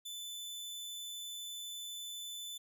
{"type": "tone", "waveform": "sawtooth", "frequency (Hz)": 3508, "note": "A7", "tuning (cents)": -6, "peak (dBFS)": -39, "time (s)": [0.05, 2.58], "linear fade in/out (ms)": 10, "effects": []}